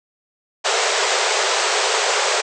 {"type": "band-pass noise", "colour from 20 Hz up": "pink", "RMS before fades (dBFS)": -19, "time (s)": [0.64, 2.42], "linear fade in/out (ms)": 20, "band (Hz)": [390, 8200], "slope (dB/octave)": 96, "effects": []}